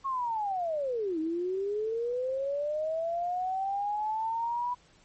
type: linear two-way sweep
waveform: sine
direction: down then up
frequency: 1102 to 311.1 to 988 Hz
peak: -28 dBFS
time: 0.04-4.75 s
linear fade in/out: 20 ms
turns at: 1.19 s
effects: pink hiss -61 dBFS RMS until 5.04 s + MP3 32 kbps